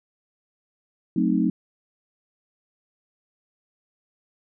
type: chord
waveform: sine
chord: F# diminished seventh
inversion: none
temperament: equal with one note detuned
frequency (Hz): 184.04 / 220 / 261.6 / 311.1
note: F#3 / A3 / C4 / Eb4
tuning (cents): -9 / 0 / 0 / 0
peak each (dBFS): -24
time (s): 1.16-1.5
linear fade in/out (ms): 5
effects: none